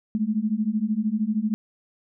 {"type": "beating tone pair", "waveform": "sine", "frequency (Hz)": [207.7, 220.7], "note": ["G#3", "A3"], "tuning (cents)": [0, 5], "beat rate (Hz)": 13, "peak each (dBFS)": [-25, -24], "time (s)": [0.15, 1.54], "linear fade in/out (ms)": 0, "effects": []}